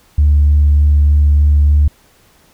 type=tone with vibrato; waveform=sine; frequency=73.3 Hz; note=D2; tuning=3 cents flat; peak=-5 dBFS; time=0.18-1.88 s; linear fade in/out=5 ms; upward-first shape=sine; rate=3.3 Hz; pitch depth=9 cents each way; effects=tanh soft clip ceiling -3 dBFS + pink hiss -50 dBFS RMS until 2.53 s